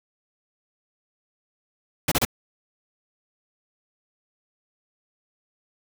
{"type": "noise bursts", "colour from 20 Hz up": "pink", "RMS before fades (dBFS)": -21, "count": 3, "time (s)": [2.08, 2.251], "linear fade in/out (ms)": 5, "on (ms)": 37, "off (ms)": 30, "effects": []}